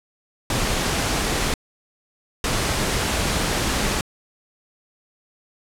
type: noise bursts at uneven times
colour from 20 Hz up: pink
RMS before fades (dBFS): -22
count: 2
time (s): 0.5-1.54 / 2.44-4.01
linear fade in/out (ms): 2
effects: low-pass 10000 Hz 12 dB/octave